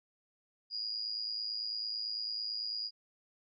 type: tone with amplitude modulation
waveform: sine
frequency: 4867 Hz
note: D#8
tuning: 39 cents flat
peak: -32 dBFS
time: 0.7-2.91 s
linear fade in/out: 50 ms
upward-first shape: sine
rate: 109 Hz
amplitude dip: 65%
effects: none